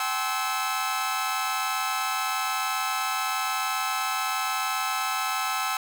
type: tone cluster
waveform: sawtooth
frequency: 766 / 847 / 1049 / 1304 Hz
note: G5 / G#5 / C6 / E6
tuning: -40 / +34 / +4 / -19 cents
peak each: -28 / -30 / -29 / -25 dBFS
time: 0-5.77 s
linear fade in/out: 2 ms
effects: 9-bit

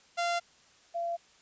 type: tone pair in turn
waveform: sawtooth / sine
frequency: 691 / 683.1 Hz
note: F5 / F5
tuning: -19 / -38 cents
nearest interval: unison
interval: 19 cents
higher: first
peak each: -24 / -30 dBFS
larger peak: first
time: 0.17-0.4 / 0.94-1.17 s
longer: neither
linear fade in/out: 20 ms
effects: white hiss -61 dBFS RMS until 1.41 s + resampled to 16000 Hz

